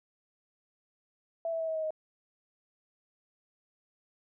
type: tone with pitch steps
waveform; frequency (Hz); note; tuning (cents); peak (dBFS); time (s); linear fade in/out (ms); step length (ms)
sine; 663 / 655.4 / 647.9 / 640.4 / 633.1 / 625.8; E5 / E5 / E5 / D#5 / D#5 / D#5; +10 / -10 / -30 / +50 / +30 / +10; -30; 1.45-1.906; 2; 76
effects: none